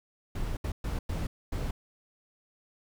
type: noise bursts at uneven times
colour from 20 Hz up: brown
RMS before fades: -32 dBFS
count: 5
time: 0.35-0.57 / 0.64-0.72 / 0.84-0.99 / 1.09-1.27 / 1.52-1.71 s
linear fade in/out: 5 ms
effects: none